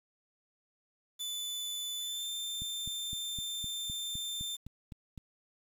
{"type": "tone with pitch glide", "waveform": "sawtooth", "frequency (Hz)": [3497, 3573], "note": ["A7", "A7"], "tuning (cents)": [-11, 26], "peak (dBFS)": -33, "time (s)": [1.19, 4.57], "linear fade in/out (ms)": 20, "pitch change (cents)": 37, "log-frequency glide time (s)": [1.99, 2.28]}
{"type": "click train", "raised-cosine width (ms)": 5, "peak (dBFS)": -32, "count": 11, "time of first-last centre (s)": [2.62, 5.178], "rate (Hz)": 3.91}
{"effects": ["9-bit"]}